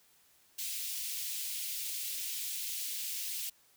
white high-pass noise, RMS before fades -38 dBFS, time 0.58-3.5 s, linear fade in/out 10 ms, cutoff 2500 Hz, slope 24 dB/octave, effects white hiss -66 dBFS RMS until 3.76 s

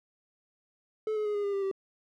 triangle tone with pitch steps, 433.2 / 425.3 / 417.5 / 409.8 / 402.3 / 395 / 387.7 Hz, A4 / G#4 / G#4 / G#4 / G4 / G4 / G4, -27 / +41 / +9 / -23 / +45 / +13 / -19 cents, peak -26 dBFS, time 1.07-1.714 s, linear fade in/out 2 ms, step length 92 ms, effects none

